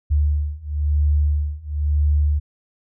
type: beating tone pair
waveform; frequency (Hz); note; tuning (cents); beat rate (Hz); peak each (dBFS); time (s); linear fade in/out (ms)
sine; 73.42 / 74.41; D2 / D2; 0 / +23; 0.99; -20 / -19; 0.1-2.4; 20
effects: none